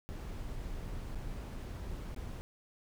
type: noise with dropouts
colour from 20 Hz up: brown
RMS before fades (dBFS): -41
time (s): 0.09-2.41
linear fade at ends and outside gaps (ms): 0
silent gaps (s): 1.148-1.155 / 2.147-2.163
effects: none